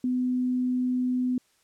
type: tone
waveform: sine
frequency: 251.5 Hz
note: B3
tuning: 32 cents sharp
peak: -23 dBFS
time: 0.04-1.38 s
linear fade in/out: 2 ms
effects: white hiss -66 dBFS RMS until 1.63 s + low-pass 10000 Hz 12 dB/octave